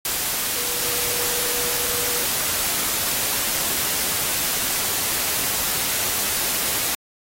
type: tone in noise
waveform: sine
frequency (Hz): 485.1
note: B4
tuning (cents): -31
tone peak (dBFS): -34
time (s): 0.56-2.24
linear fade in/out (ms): 2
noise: white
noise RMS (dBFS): -23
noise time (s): 0.05-6.95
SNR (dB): -14
effects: AAC 48 kbps